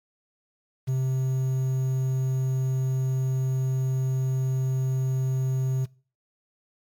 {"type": "tone with quantisation", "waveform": "triangle", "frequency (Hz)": 130.81, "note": "C3", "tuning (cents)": 0, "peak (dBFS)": -20, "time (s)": [0.87, 5.86], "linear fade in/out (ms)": 20, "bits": 8, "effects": ["noise-tail reverb RT60 0.4 s tail -22 dB re dry", "MP3 96 kbps"]}